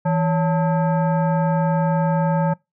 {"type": "tone with frequency modulation", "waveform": "sine", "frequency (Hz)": 164.3, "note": "E3", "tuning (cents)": -5, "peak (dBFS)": -16, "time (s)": [0.05, 2.54], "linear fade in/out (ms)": 10, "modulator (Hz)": 724, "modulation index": 0.92, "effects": ["noise-tail reverb RT60 0.2 s tail -23 dB re dry"]}